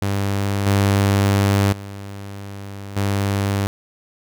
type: tone with level steps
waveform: sawtooth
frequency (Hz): 99.6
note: G2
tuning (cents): +28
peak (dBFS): -15 / -10 / -27 / -14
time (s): 0.02-3.67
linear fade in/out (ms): 0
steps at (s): 0.66 / 1.72 / 2.96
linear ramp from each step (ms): 10
effects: none